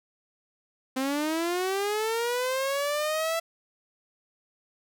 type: linear sweep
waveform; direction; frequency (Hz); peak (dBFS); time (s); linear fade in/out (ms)
sawtooth; up; 257.5 to 667; -22; 0.96-3.4; 10
effects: none